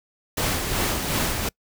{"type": "noise with tremolo", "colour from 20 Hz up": "pink", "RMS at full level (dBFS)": -23, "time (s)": [0.37, 1.49], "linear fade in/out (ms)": 5, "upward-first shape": "sine", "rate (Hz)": 2.7, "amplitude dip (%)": 40, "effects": ["noise-tail reverb RT60 0.1 s tail -26 dB re dry"]}